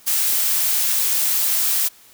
blue noise, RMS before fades -19 dBFS, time 0.06-1.89 s, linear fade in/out 20 ms, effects white hiss -49 dBFS RMS until 2.13 s

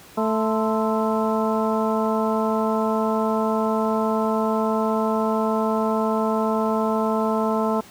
harmonic tone with a mistuned harmonic, 220 Hz, A3, in tune, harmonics 1 / 2 / 3 / 4 / 5 / 6, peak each -23 / -25 / -26 / -28 / -29 / -31 dBFS, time 0.17-7.81 s, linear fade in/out 10 ms, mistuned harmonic 5, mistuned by -91 cents, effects pink hiss -46 dBFS RMS until 7.9 s + high-pass 80 Hz 12 dB/octave

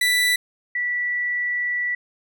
30% pulse / sine tone pair in turn, 1975.5 / 1957.3 Hz, B6 / B6, 0 / -16 cents, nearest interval unison, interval 16 cents, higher first, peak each -14 / -21 dBFS, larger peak first, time 0.01-0.36 / 0.75-1.95 s, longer second, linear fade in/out 5 ms, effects none

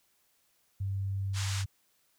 sine tone, 97.6 Hz, G2, 7 cents flat, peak -30 dBFS, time 0.8-1.66 s, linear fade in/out 10 ms
white band-pass noise, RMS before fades -39 dBFS, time 1.33-1.65 s, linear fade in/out 50 ms, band 880 to 7500 Hz, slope 24 dB/octave
effects white hiss -71 dBFS RMS until 2.18 s

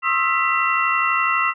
sine tone cluster, 1073 / 1277 / 1349 / 1983 / 2725 Hz, C6 / D#6 / E6 / B6 / F7, +43 / +45 / +40 / +7 / -43 cents, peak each -23 dBFS, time 0.02-1.54 s, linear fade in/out 50 ms, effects none

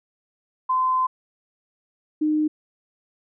sine tone pair in turn, 1029 / 305.9 Hz, C6 / D#4, -29 / -29 cents, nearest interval octave + major sixth, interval 2100 cents, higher first, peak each -18 dBFS, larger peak neither, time 0.69-1.07 / 2.21-2.48 s, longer first, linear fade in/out 10 ms, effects none

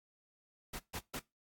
pink noise bursts, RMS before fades -42 dBFS, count 3, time 0.73-1.196 s, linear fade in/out 10 ms, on 62 ms, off 140 ms, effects noise-tail reverb RT60 0.2 s tail -20 dB re dry + AAC 64 kbps

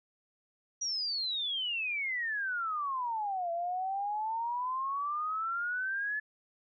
sine exponential two-way sweep, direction down then up, 5830 to 672 to 1733 Hz, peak -31 dBFS, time 0.81-6.2 s, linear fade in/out 10 ms, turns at 3.51 s, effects none

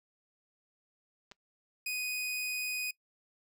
clicks, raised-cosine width 0.2 ms, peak -32 dBFS, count 2, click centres 1.314 / 1.319 s
sawtooth tone, 2492 Hz, D#7, 2 cents sharp, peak -30 dBFS, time 1.86-2.91 s, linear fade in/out 5 ms
effects noise-tail reverb RT60 0.1 s tail -22 dB re dry

